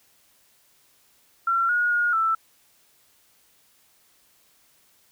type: tone with pitch steps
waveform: sine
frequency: 1361 / 1444 / 1433 / 1326 Hz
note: F6 / F#6 / F6 / E6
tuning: -45 / -43 / +44 / +10 cents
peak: -19 dBFS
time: 1.47-2.35 s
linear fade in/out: 5 ms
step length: 220 ms
effects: white hiss -61 dBFS RMS until 5.11 s